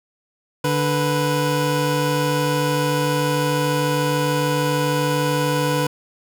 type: tone pair together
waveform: 25% pulse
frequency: 146.83 / 493.9 Hz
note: D3 / B4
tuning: 0 / 0 cents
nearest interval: octave + major sixth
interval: 2100 cents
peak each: -17 dBFS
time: 0.64-5.87 s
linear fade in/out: 5 ms
effects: none